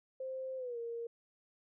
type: tone with pitch glide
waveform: sine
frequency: 523.3 to 466.2 Hz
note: C5 to A#4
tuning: 0 to 0 cents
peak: -38 dBFS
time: 0.2-1.07 s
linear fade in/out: 5 ms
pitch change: -200 cents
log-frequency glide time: 0.57-0.78 s
effects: none